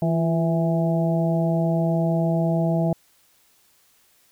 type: harmonic tone with a mistuned harmonic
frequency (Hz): 164.81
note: E3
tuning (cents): 0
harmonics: 1 / 2 / 3 / 4 / 5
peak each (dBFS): -20 / -28 / -33 / -25 / -34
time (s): 0.02-2.93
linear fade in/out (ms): 2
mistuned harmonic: 2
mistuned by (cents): +45
effects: white hiss -60 dBFS RMS until 4.31 s